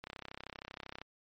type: click train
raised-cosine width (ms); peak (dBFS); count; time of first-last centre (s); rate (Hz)
0.3; -27; 33; 0.04-1.016; 32.8
effects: MP3 48 kbps